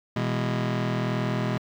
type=chord; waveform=sawtooth; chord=E major; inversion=second; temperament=just; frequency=123.61 / 164.81 / 206 Hz; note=B2 / E3 / G#3; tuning=+2 / 0 / -14 cents; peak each=-23 / -27 / -26 dBFS; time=0.16-1.58 s; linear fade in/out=5 ms; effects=low-pass 4000 Hz 12 dB/octave + 10-bit